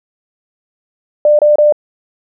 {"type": "tone bursts", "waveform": "sine", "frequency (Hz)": 596, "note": "D5", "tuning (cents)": 25, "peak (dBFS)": -5, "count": 3, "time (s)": [1.25, 1.724], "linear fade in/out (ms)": 2, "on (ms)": 140, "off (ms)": 27, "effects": []}